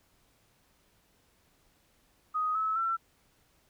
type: tone with pitch steps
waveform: sine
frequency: 1251 / 1297.4 / 1345.4 Hz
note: D#6 / E6 / E6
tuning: +9 / -28 / +35 cents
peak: -27 dBFS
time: 2.34-2.97 s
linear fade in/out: 20 ms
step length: 210 ms
effects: pink hiss -68 dBFS RMS until 3.69 s